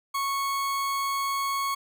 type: tone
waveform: 40% pulse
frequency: 1104 Hz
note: C#6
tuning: 7 cents flat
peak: -25 dBFS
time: 0.14-1.75 s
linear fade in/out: 10 ms
effects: none